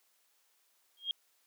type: tone with exponential growth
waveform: sine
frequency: 3242 Hz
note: G#7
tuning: 42 cents flat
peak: -27 dBFS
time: 0.97-1.11 s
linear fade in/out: 1 ms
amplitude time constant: 30 ms
effects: white hiss -72 dBFS RMS until 1.46 s + high-pass 400 Hz 12 dB/octave